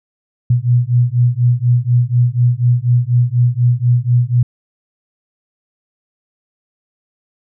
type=beating tone pair; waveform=sine; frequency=120 / 124.1 Hz; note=B2 / B2; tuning=-49 / +9 cents; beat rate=4.1 Hz; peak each=-13 dBFS; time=0.5-4.43 s; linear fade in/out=5 ms; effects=none